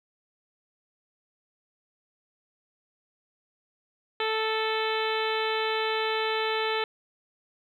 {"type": "harmonic tone with a mistuned harmonic", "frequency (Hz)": 440, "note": "A4", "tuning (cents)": 0, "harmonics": [1, 2, 3, 4, 5, 6, 7, 8, 9], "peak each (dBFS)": [-29, -32, -34, -35, -36, -37, -37, -38, -39], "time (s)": [4.2, 6.84], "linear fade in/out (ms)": 2, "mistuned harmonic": 6, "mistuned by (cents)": -21, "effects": ["10-bit"]}